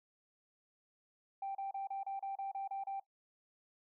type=tone bursts; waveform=sine; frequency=784 Hz; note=G5; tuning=in tune; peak=-36 dBFS; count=10; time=1.42-2.999 s; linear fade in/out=5 ms; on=130 ms; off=31 ms; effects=noise-tail reverb RT60 0.1 s tail -17 dB re dry + tanh soft clip ceiling -34 dBFS